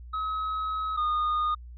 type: tone pair in turn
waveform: triangle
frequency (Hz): 1278 / 1227.4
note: D#6 / D#6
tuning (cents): +46 / -24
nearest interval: minor second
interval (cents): 70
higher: first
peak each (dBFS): -26 / -22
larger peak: second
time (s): 0.13-0.97 / 0.97-1.55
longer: first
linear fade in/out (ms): 10
effects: added 60 Hz sine -41 dBFS peak until 1.77 s + resampled to 11025 Hz